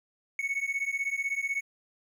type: beating tone pair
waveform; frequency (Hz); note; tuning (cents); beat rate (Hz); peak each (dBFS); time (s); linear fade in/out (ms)
triangle; 2206 / 2222; C#7 / C#7; -9 / +4; 16; -30; 0.39-1.61; 2
effects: none